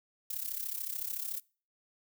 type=noise with amplitude modulation; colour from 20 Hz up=violet; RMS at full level=-34 dBFS; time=0.3-1.4 s; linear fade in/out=5 ms; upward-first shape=sine; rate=33.7 Hz; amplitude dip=80%; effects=noise-tail reverb RT60 0.4 s tail -25 dB re dry